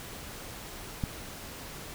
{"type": "click", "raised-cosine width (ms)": 5, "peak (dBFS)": -17, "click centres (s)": 1.038, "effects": ["pink hiss -43 dBFS RMS until 1.94 s"]}